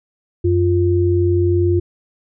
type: tone pair together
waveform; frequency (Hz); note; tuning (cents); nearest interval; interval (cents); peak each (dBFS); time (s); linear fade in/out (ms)
sine; 92.06 / 349.2; F#2 / F4; -8 / 0; octave + major seventh; 2308; -15; 0.44-1.8; 10
effects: none